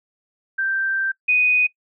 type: tone pair in turn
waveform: sine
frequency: 1568 / 2489 Hz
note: G6 / D#7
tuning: 0 / 0 cents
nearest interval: minor sixth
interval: 800 cents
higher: second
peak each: -19 / -14 dBFS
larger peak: second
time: 0.58-1.12 / 1.28-1.67 s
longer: first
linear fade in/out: 10 ms
effects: noise-tail reverb RT60 0.1 s tail -20 dB re dry